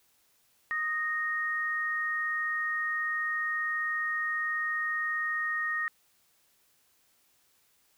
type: tone pair together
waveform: sine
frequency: 1244.5 / 1859.3 Hz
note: D#6 / A#6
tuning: 0 / -5 cents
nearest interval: perfect fifth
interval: 695 cents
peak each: -35 / -29 dBFS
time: 0.71-5.88 s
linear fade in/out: 0 ms
effects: white hiss -68 dBFS RMS until 7.97 s